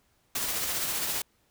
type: noise with tremolo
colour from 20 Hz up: white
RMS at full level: -29 dBFS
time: 0.35-1.22 s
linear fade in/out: 5 ms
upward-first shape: triangle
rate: 15 Hz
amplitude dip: 35%
effects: pink hiss -69 dBFS RMS until 1.5 s